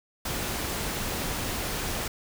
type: noise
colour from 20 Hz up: pink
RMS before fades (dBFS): -31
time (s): 0.25-2.08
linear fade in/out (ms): 5
effects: none